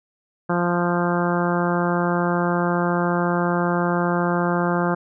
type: harmonic tone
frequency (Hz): 174.61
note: F3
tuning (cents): 0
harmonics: 1 / 2 / 3 / 4 / 5 / 6 / 7 / 8 / 9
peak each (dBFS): -22 / -25 / -27 / -28 / -29 / -30 / -30 / -31 / -32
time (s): 0.49-4.95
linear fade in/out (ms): 10
effects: none